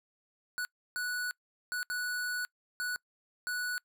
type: tone bursts at uneven times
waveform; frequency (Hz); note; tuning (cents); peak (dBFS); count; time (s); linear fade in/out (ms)
square; 1475; F#6; -6; -33; 6; 0.58-0.65 / 0.96-1.31 / 1.72-1.83 / 1.9-2.45 / 2.8-2.96 / 3.47-3.78; 0
effects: noise-tail reverb RT60 0.1 s tail -25 dB re dry